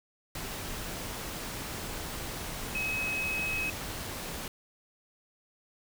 sine tone in noise, 2554 Hz, D#7, 45 cents sharp, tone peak -30 dBFS, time 2.75-3.7 s, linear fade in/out 2 ms, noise pink, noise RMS -38 dBFS, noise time 0.35-4.48 s, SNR +5 dB, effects none

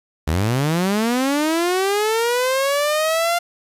sawtooth linear sweep, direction up, 71.1 to 698.5 Hz, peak -13 dBFS, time 0.27-3.39 s, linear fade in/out 10 ms, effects resampled to 32000 Hz + 7-bit

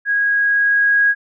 sine tone with level ramp, 1647 Hz, G#6, 15 cents flat, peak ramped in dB -14 to -10 dBFS, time 0.05-1.15 s, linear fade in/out 50 ms, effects none

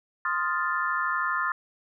sine chord, F dominant seventh, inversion second, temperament equal, 1046.5 / 1244.5 / 1396.9 / 1760 Hz, C6 / Eb6 / F6 / A6, 0 / 0 / 0 / 0 cents, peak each -30 dBFS, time 0.25-1.52 s, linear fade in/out 2 ms, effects none

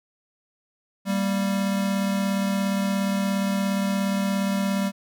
square tone pair together, 196 / 233.1 Hz, G3 / A#3, 0 / 0 cents, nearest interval minor third, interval 300 cents, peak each -23 / -31 dBFS, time 1.05-4.92 s, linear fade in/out 50 ms, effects none

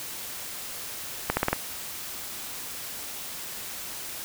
accelerating click train, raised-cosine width 0.5 ms, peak -7 dBFS, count 5, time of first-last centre 1.3-1.53 s, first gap 70 ms, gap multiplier 0.87, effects white hiss -37 dBFS RMS until 4.24 s

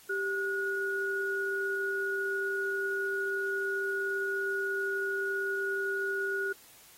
sine tone pair together, 392 / 1450.4 Hz, G4 / F#6, 0 / -35 cents, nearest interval octave + major seventh, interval 2265 cents, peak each -33 / -31 dBFS, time 0.09-6.53 s, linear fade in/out 10 ms, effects white hiss -56 dBFS RMS until 6.97 s + AAC 48 kbps

